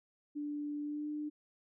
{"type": "tone with pitch glide", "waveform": "sine", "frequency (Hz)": [293.7, 299.2], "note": ["D4", "D4"], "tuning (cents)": [0, 32], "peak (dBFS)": -36, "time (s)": [0.35, 1.3], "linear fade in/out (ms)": 20, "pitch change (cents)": 32, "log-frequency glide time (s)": [0.82, 1.08], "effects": []}